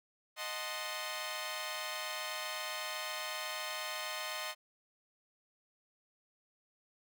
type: chord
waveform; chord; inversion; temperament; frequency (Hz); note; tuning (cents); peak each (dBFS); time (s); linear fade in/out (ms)
10% pulse; D# diminished seventh; none; equal; 622.3 / 740 / 880 / 1046.5; D#5 / F#5 / A5 / C6; 0 / 0 / 0 / 0; -33 / -38 / -38 / -34; 0.36-4.55; 50
effects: none